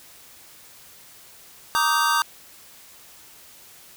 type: chord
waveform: square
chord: Eb major seventh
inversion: second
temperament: just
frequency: 933.4 / 1166.7 / 1244.5 / 1555.6 Hz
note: Bb5 / D6 / Eb6 / G6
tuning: +2 / -12 / 0 / -14 cents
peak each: -25 dBFS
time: 1.75-2.22 s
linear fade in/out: 0 ms
effects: white hiss -48 dBFS RMS until 3.96 s